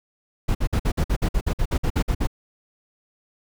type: noise bursts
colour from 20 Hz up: brown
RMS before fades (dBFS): -20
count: 15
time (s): 0.48-2.272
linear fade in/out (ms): 10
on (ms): 70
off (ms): 53
effects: none